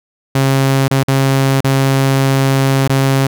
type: tone with dropouts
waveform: sawtooth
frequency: 135.3 Hz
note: C#3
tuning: 42 cents flat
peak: -6 dBFS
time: 0.35-3.27 s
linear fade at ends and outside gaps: 5 ms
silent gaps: 0.881-0.91 / 1.034-1.081 / 1.607-1.644 / 2.877-2.895 s
effects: none